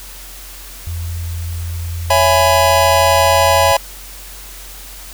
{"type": "tone", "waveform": "sine", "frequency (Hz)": 84.9, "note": "F2", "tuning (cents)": -48, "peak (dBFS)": -20, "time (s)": [0.87, 3.72], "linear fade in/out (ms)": 0}
{"type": "chord", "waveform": "square", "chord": "C# minor seventh", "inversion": "none", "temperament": "just", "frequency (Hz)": [554.4, 665.2, 831.5, 997.9], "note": ["C#5", "E5", "G#5", "B5"], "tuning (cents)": [0, 16, 2, 18], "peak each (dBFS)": -16, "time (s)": [2.1, 3.77], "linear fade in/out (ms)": 5}
{"effects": ["added 45 Hz sine -35 dBFS peak until 5.13 s", "white hiss -35 dBFS RMS until 5.13 s"]}